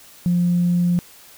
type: tone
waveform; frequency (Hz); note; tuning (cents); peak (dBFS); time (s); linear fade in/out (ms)
sine; 175.5; F3; +9; -14; 0.26-0.99; 0
effects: tanh soft clip ceiling -10 dBFS + white hiss -46 dBFS RMS until 1.37 s